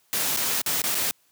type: noise with dropouts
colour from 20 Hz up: white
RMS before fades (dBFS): -25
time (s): 0.13-1.11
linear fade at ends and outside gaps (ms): 0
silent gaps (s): 0.364-0.372 / 0.616-0.662 / 0.818-0.839 / 0.946-0.952
effects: white hiss -64 dBFS RMS until 1.31 s + high-pass 100 Hz 12 dB/octave